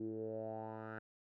10% pulse tone with low-pass filter sweep, 110 Hz, A2, in tune, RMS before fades -44 dBFS, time 0-0.99 s, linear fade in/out 5 ms, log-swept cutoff 310 to 1500 Hz, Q 5.4, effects none

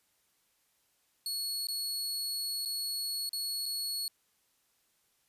sawtooth tone with dropouts, 4363 Hz, C#8, 28 cents flat, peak -30 dBFS, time 1.26-4.08 s, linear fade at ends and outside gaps 1 ms, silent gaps 1.67-1.685 / 2.651-2.657 / 3.292-3.331 / 3.657-3.661 s, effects white hiss -73 dBFS RMS until 5.28 s + resampled to 32000 Hz

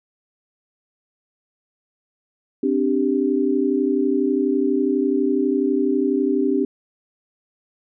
sine chord, C suspended second, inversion none, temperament equal, 261.6 / 293.7 / 392 Hz, C4 / D4 / G4, 0 / 0 / 0 cents, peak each -21 / -21 / -21 dBFS, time 2.63-6.65 s, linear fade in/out 5 ms, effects none

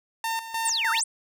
sawtooth tone with tremolo, 906 Hz, A#5, 50 cents flat, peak -22 dBFS, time 0.24-1.01 s, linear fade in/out 2 ms, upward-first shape square, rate 3.3 Hz, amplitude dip 70%
sine exponential two-way sweep, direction down then up, 9956 to 1222 to 9956 Hz, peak -23 dBFS, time 0.65-1.04 s, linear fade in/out 5 ms, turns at 0.91 s
effects none

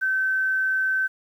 sine tone, 1538 Hz, G6, 33 cents flat, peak -20 dBFS, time 0.01-1.08 s, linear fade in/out 20 ms, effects 9-bit

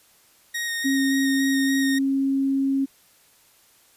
sawtooth tone with vibrato, 1864.7 Hz, A#6, in tune, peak -22 dBFS, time 0.54-1.99 s, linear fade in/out 10 ms, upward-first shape square, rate 3.5 Hz, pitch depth 12 cents each way
sine tone, 271.7 Hz, C#4, 35 cents flat, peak -19 dBFS, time 0.84-2.86 s, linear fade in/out 20 ms
effects white hiss -57 dBFS RMS until 3.96 s + resampled to 32000 Hz

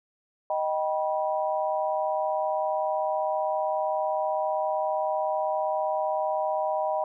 sine chord, Eb augmented, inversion none, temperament just, 622.3 / 777.8 / 972.3 Hz, Eb5 / G5 / B5, 0 / -14 / -27 cents, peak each -27 / -29 / -31 dBFS, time 0.5-7.04 s, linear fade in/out 2 ms, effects none

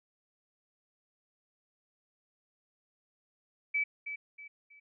sine tone with echo, 2300 Hz, D7, 37 cents flat, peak -27 dBFS, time 3.74-3.84 s, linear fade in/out 10 ms, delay 320 ms, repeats 3, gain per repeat -9 dB, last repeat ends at 4.8 s, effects none

